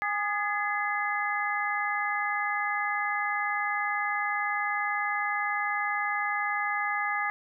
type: harmonic tone with a mistuned harmonic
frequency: 410 Hz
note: G#4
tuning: 22 cents flat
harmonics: 2 / 3 / 4 / 5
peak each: -32 / -32 / -32 / -32 dBFS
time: 0.02-7.3 s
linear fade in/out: 0 ms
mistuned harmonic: 4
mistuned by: +53 cents
effects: none